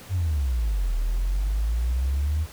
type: exponential two-way sweep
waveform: sine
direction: down then up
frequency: 98 to 38.89 to 80.5 Hz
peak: -20 dBFS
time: 0.09-2.47 s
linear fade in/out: 50 ms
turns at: 0.97 s
effects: tanh soft clip ceiling -17 dBFS + pink hiss -45 dBFS RMS until 2.52 s